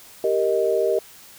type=chord; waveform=sine; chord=Eb major; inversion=first; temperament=equal; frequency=392 / 466.2 / 622.3 Hz; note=G4 / Bb4 / Eb5; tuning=0 / 0 / 0 cents; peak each=-22 dBFS; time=0.24-0.99 s; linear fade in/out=2 ms; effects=white hiss -46 dBFS RMS until 1.38 s